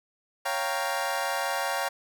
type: chord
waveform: 25% pulse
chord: G half-diminished seventh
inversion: second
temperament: equal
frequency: 554.4 / 698.5 / 784 / 932.3 Hz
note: Db5 / F5 / G5 / Bb5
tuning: 0 / 0 / 0 / 0 cents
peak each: -29 dBFS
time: 0.45-1.89 s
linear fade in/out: 10 ms
effects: none